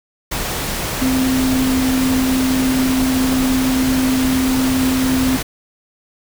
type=tone in noise; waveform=sine; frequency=260 Hz; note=C4; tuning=11 cents flat; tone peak=-14 dBFS; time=1.01-5.37 s; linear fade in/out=10 ms; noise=pink; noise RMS=-22 dBFS; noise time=0.31-5.43 s; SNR=+5 dB; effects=none